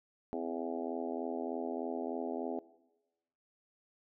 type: harmonic tone with a mistuned harmonic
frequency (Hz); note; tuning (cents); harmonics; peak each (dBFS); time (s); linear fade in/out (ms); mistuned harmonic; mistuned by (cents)
83.3; E2; +19; 3 / 4 / 5 / 6 / 7 / 8 / 9 / 10; -40 / -42 / -40 / -47 / -45 / -44 / -46 / -51; 0.33-2.59; 0; 3; +51
effects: noise-tail reverb RT60 1.0 s tail -19 dB re dry